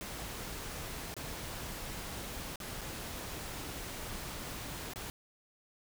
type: noise with dropouts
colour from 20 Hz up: pink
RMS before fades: -42 dBFS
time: 0.01-5.1 s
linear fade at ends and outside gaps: 0 ms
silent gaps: 1.141-1.166 / 2.558-2.602 / 2.811-2.815 / 4.935-4.959 s
effects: none